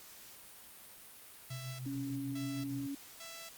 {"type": "tone with tremolo", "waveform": "sine", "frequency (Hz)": 128.1, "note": "C3", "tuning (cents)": -36, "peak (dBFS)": -39, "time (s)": [1.5, 2.87], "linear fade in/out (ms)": 10, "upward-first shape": "sine", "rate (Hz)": 6.6, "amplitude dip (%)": 50}
{"type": "tone bursts", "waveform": "5% pulse", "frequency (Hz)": 664, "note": "E5", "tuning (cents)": 12, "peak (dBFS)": -36, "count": 3, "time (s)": [1.5, 3.49], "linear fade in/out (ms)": 5, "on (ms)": 290, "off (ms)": 560}
{"type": "tone with pitch glide", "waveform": "sine", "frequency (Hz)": [277.2, 279.1], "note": ["C#4", "C#4"], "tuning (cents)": [0, 12], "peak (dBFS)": -37, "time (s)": [1.86, 2.95], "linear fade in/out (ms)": 5, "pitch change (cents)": 12, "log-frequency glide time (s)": [2.21, 2.72]}
{"effects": ["white hiss -54 dBFS RMS until 3.57 s", "Opus 48 kbps"]}